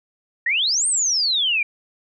sine exponential two-way sweep, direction up then down, 1811 to 8870 to 2318 Hz, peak -17 dBFS, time 0.46-1.63 s, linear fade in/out 5 ms, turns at 0.87 s, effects none

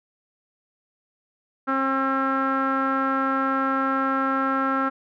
sawtooth tone with low-pass filter, 268.2 Hz, C4, 43 cents sharp, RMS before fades -23 dBFS, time 1.67-4.9 s, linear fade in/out 20 ms, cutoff 1400 Hz, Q 7, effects none

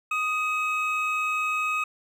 triangle tone pair together, 1244.5 / 2556 Hz, D#6 / D#7, 0 / +46 cents, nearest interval octave, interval 1246 cents, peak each -25 dBFS, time 0.11-1.84 s, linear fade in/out 5 ms, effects none

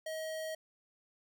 square tone, 634 Hz, D#5, 32 cents sharp, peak -38 dBFS, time 0.06-0.55 s, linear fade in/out 5 ms, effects none

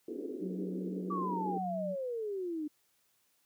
pink band-pass noise, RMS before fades -40 dBFS, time 0.08-1.58 s, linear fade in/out 2 ms, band 260 to 440 Hz, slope 48 dB/octave
sine tone with vibrato, 185 Hz, F#3, in tune, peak -37 dBFS, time 0.4-1.96 s, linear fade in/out 50 ms, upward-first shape sine, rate 5.9 Hz, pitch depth 17 cents each way
sine exponential sweep, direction down, 1172 to 293.4 Hz, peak -34 dBFS, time 1.1-2.68 s, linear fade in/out 10 ms
effects white hiss -73 dBFS RMS until 3.45 s + high-pass 60 Hz 12 dB/octave

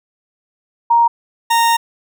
sine / 40% pulse tone pair in turn, 936 / 925.8 Hz, A#5 / A#5, +7 / -12 cents, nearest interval unison, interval 19 cents, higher first, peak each -8 / -10 dBFS, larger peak first, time 0.9-1.08 / 1.5-1.77 s, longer second, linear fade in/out 10 ms, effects none

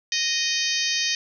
harmonic tone with a mistuned harmonic, 620 Hz, D#5, 6 cents flat, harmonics 3 / 4 / 5 / 6 / 7 / 8 / 9 / 10, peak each -30 / -30 / -30 / -30 / -30 / -30 / -30 / -30 dBFS, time 0.12-1.15 s, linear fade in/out 2 ms, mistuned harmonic 7, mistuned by +48 cents, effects none

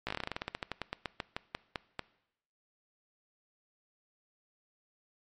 slowing click train, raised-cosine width 0.3 ms, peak -18 dBFS, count 24, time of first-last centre 0.07-1.993 s, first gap 16 ms, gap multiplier 1.13, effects noise-tail reverb RT60 0.8 s tail -20 dB re dry + MP3 48 kbps

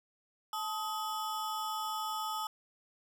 square ring-modulated tone, 1069 Hz, C6, 37 cents sharp, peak -32 dBFS, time 0.53-2.47 s, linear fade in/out 2 ms, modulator 194 Hz, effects none

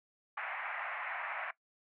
white band-pass noise, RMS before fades -40 dBFS, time 0.37-1.51 s, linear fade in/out 5 ms, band 660 to 2300 Hz, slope 48 dB/octave, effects noise-tail reverb RT60 0.1 s tail -18 dB re dry

